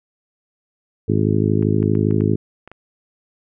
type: harmonic tone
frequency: 52.6 Hz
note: G#1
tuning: 23 cents sharp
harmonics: 2 / 3 / 4 / 5 / 6 / 7 / 8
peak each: -19 / -21 / -22 / -23 / -24 / -24 / -25 dBFS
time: 1.08-2.36 s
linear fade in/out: 10 ms
type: clicks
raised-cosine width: 0.5 ms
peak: -24 dBFS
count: 7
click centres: 1.626 / 1.828 / 1.952 / 2.11 / 2.208 / 2.676 / 2.716 s
effects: none